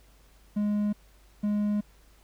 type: tone bursts at uneven times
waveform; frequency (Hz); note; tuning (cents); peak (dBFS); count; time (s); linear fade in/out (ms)
triangle; 207.7; G#3; 0; -22; 2; 0.56-0.93 / 1.43-1.81; 10
effects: added 50 Hz sine -56 dBFS peak until 2.23 s + pink hiss -62 dBFS RMS until 2.23 s